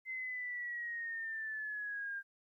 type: linear sweep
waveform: sine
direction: down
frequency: 2069 to 1594 Hz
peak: -38 dBFS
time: 0.05-2.23 s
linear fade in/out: 50 ms
effects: 13-bit